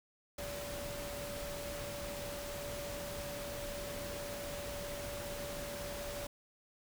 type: tone in noise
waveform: sine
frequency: 576 Hz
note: D5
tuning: 34 cents flat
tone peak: -43 dBFS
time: 0.38-6.27 s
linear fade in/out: 5 ms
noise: pink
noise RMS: -44 dBFS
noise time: 0.38-6.27 s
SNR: -2 dB
effects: none